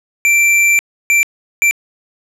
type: tone bursts at uneven times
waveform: square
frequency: 2349 Hz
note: D7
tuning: in tune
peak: -9 dBFS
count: 3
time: 0.25-0.79 / 1.1-1.23 / 1.62-1.71 s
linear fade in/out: 0 ms
effects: low-pass 11000 Hz 12 dB/octave